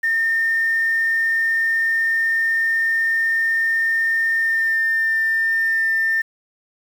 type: tone with pitch glide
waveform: sine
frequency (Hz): 1816 to 1800.3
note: A#6 to A6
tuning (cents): -46 to +39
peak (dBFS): -15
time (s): 0.03-6.22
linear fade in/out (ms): 10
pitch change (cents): -15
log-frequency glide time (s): 4.4-4.77
effects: tanh soft clip ceiling -12 dBFS + 7-bit